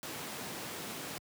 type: high-pass noise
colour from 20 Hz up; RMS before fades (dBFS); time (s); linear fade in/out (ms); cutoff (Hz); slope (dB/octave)
pink; -42; 0.03-1.18; 0; 150; 12
effects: high-pass 80 Hz 12 dB/octave